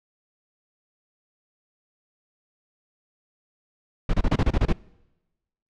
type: noise bursts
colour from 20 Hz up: brown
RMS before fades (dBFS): -19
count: 9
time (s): 4.09-4.728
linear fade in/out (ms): 5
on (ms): 46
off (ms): 28
effects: noise-tail reverb RT60 1.0 s tail -24 dB re dry + low-pass 4000 Hz 12 dB/octave